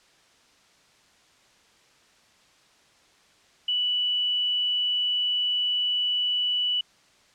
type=tone; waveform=sine; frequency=2960 Hz; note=F#7; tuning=in tune; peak=-22 dBFS; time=3.68-6.81 s; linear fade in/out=5 ms; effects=white hiss -59 dBFS RMS until 7.34 s + low-pass 6000 Hz 12 dB/octave